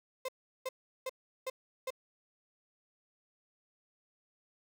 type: tone bursts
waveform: 35% pulse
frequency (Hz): 520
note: C5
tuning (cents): -11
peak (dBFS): -33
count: 5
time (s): 0.25-1.905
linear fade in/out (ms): 5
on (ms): 35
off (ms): 370
effects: none